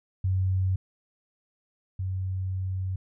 sine tone pair in turn, 93.9 / 93.9 Hz, F#2 / F#2, +26 / +26 cents, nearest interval unison, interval 0 cents, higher neither, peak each -22 / -27 dBFS, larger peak first, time 0.24-0.76 / 1.99-2.96 s, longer second, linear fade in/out 5 ms, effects none

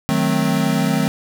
square chord, D# diminished seventh, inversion none, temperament equal with one note detuned, 155.56 / 185 / 217.9 / 261.6 Hz, D#3 / F#3 / A3 / C4, 0 / 0 / -17 / 0 cents, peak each -22 dBFS, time 0.09-1.08 s, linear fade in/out 0 ms, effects none

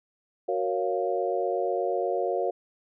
sine chord, Gb major seventh, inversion none, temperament equal, 370 / 466.2 / 554.4 / 698.5 Hz, Gb4 / Bb4 / Db5 / F5, 0 / 0 / 0 / 0 cents, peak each -30 dBFS, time 0.48-2.51 s, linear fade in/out 10 ms, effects none

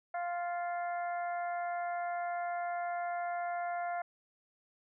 harmonic tone, 349.2 Hz, F4, in tune, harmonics 2 / 3 / 4 / 5 / 6, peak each -34 / -48 / -44 / -49 / -50 dBFS, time 0.14-4.02 s, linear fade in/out 5 ms, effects none

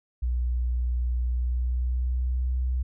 sine tone with pitch glide, 60.9 to 63.08 Hz, B1 to B1, -24 to +37 cents, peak -23 dBFS, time 0.22-2.83 s, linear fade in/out 10 ms, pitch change +61 cents, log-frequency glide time 1.28-2.52 s, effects none

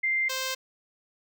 sine / 5% pulse tone pair in turn, 2093 / 523.2 Hz, C7 / C5, 0 / 0 cents, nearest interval 2 octaves, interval 2400 cents, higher first, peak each -23 / -17 dBFS, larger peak second, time 0.03-0.29 / 0.29-0.55 s, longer neither, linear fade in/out 10 ms, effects none

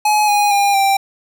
square tone with pitch steps, 845 / 824.7 / 805 / 785.7 Hz, G#5 / G#5 / G5 / G5, +30 / -12 / +46 / +4 cents, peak -12 dBFS, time 0.05-0.97 s, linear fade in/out 5 ms, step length 230 ms, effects none

